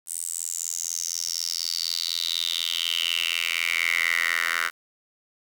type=tone with high-pass filter sweep; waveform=10% pulse; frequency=84.1 Hz; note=E2; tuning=35 cents sharp; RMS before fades=-27 dBFS; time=0.06-4.71 s; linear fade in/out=50 ms; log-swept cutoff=8800 to 1600 Hz; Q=6.1; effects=8-bit